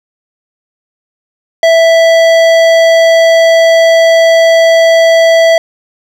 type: tone with hard clipping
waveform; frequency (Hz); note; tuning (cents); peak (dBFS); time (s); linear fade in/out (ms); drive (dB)
sine; 659.3; E5; 0; -5; 1.63-5.58; 2; 14
effects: none